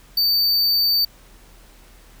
square tone, 4590 Hz, D8, 40 cents flat, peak -16 dBFS, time 0.17-1.05 s, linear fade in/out 5 ms, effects added 40 Hz sine -47 dBFS peak until 2.2 s + pink hiss -51 dBFS RMS until 2.2 s

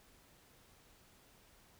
silence, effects pink hiss -65 dBFS RMS until 1.79 s

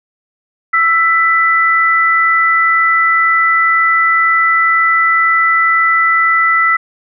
sine tone pair together, 1329 / 1987 Hz, E6 / B6, +14 / +10 cents, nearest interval perfect fifth, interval 696 cents, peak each -11 dBFS, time 0.73-6.77 s, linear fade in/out 10 ms, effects none

